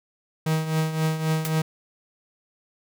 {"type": "tone with tremolo", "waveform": "45% pulse", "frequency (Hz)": 158.2, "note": "D#3", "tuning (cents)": 29, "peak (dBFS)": -19, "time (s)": [0.46, 1.62], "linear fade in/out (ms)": 5, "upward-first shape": "triangle", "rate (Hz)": 3.8, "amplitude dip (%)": 70}
{"type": "noise with exponential decay", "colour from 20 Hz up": "white", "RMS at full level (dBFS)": -26, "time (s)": [1.45, 1.54], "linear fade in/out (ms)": 0, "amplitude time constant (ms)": 19}
{"effects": []}